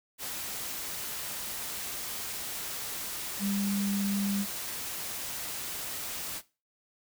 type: tone in noise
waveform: sine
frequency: 200 Hz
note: G3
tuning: 35 cents sharp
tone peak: -28 dBFS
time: 3.39-4.46 s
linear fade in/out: 50 ms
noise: white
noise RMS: -37 dBFS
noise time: 0.18-6.42 s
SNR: +6 dB
effects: noise-tail reverb RT60 0.3 s tail -18 dB re dry

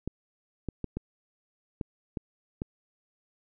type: clicks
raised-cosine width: 3 ms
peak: -19 dBFS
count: 7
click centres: 0.076 / 0.687 / 0.843 / 0.97 / 1.812 / 2.172 / 2.619 s
effects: none

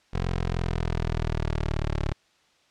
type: linear sweep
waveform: 15% pulse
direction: down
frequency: 44.48 to 35.99 Hz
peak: -19 dBFS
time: 0.13-2.13 s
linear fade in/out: 10 ms
effects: white hiss -63 dBFS RMS until 2.7 s + low-pass 5000 Hz 12 dB/octave

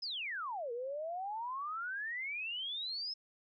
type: exponential two-way sweep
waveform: sine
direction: down then up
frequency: 5274 to 460.4 to 5274 Hz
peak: -37 dBFS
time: 0.02-3.14 s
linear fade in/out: 10 ms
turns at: 0.72 s
effects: none

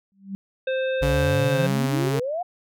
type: tone with exponential growth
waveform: sine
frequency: 195.4 Hz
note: G3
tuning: 5 cents flat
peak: -25 dBFS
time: 0.12-0.35 s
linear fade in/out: 0 ms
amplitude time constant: 48 ms
type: harmonic tone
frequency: 523.3 Hz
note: C5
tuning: in tune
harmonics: 1 / 3 / 5 / 7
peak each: -22 / -32 / -36 / -39 dBFS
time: 0.67-1.67 s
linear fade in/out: 5 ms
type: exponential sweep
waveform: sine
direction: up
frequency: 52.2 to 740 Hz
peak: -24 dBFS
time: 1.01-2.43 s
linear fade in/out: 10 ms
type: tone with pitch glide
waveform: sawtooth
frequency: 142.5 to 136.46 Hz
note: C#3 to C#3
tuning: +48 to -27 cents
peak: -18 dBFS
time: 1.02-2.2 s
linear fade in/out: 10 ms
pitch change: -75 cents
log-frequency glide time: 1.5-1.58 s
effects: none

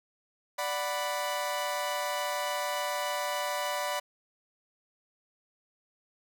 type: chord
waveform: sawtooth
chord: B minor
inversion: first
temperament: equal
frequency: 587.3 / 740 / 987.8 Hz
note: D5 / F#5 / B5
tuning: 0 / 0 / 0 cents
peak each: -30 / -33 / -30 dBFS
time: 0.58-4 s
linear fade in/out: 10 ms
effects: none

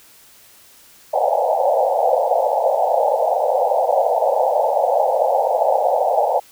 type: band-pass noise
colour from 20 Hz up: pink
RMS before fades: -17 dBFS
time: 1.13-6.4 s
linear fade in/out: 10 ms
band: 500 to 870 Hz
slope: 96 dB/octave
effects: white hiss -48 dBFS RMS until 6.51 s

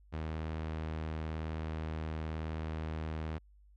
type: tone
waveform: sawtooth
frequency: 79 Hz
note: D#2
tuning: 27 cents sharp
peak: -32 dBFS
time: 0.12-3.39 s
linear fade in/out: 20 ms
effects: added 50 Hz sine -58 dBFS peak until 3.76 s + low-pass 3000 Hz 12 dB/octave

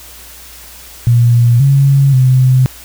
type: tone with pitch steps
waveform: sine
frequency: 119.1 / 138.2 / 128.9 Hz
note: A#2 / C#3 / C3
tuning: +38 / -5 / -26 cents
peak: -5 dBFS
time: 1.07-2.66 s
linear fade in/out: 0 ms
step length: 530 ms
effects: added 60 Hz sine -40 dBFS peak until 2.84 s + white hiss -35 dBFS RMS until 2.84 s

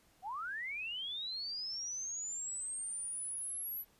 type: linear sweep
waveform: sine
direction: up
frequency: 701 to 11890 Hz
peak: -38 dBFS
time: 0.22-3.85 s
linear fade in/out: 50 ms
effects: pink hiss -68 dBFS RMS until 3.99 s + resampled to 32000 Hz

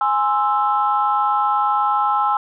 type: chord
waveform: sine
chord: Ab augmented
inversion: none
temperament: equal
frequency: 830.6 / 1046.5 / 1318.5 Hz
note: Ab5 / C6 / E6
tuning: 0 / 0 / 0 cents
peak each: -18 / -21 / -19 dBFS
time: 0.01-2.37 s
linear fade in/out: 2 ms
effects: tanh soft clip ceiling -6 dBFS

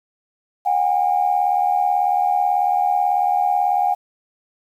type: tone pair together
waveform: sine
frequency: 727.8 / 806 Hz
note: F#5 / G5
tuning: -29 / +48 cents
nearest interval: major second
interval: 177 cents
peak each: -18 / -17 dBFS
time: 0.65-3.95 s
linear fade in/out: 20 ms
effects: tanh soft clip ceiling -7 dBFS + 8-bit

